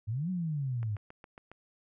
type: exponential two-way sweep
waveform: sine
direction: up then down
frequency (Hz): 100 to 189 to 100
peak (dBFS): -30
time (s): 0.07-0.97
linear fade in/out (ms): 20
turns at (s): 0.3
type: click train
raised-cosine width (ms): 0.5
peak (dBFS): -33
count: 6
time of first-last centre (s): 0.83-1.516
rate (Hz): 7.29
effects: none